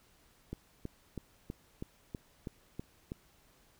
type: click train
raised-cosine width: 3 ms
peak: -26 dBFS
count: 9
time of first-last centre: 0.53-3.119 s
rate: 3.09 Hz
effects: pink hiss -66 dBFS RMS until 3.79 s